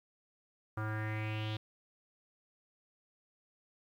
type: tone with low-pass filter sweep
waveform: square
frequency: 108.1 Hz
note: A2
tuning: 30 cents flat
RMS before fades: -37 dBFS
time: 0.77-1.57 s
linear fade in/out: 5 ms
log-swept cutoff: 1300 to 3600 Hz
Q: 4.9
effects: 11-bit